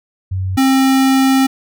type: tone pair in turn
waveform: sine / square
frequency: 94 / 266.3 Hz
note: F#2 / C4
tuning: +28 / +31 cents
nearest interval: octave + tritone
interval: 1803 cents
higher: second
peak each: -16 / -10 dBFS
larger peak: second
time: 0.31-0.57 / 0.57-1.47 s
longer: second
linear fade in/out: 10 ms
effects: none